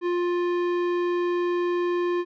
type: tone with tanh clipping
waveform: sine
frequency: 351.5 Hz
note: F4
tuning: 11 cents sharp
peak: -24 dBFS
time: 0.01-2.25 s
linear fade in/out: 50 ms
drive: 15 dB
effects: none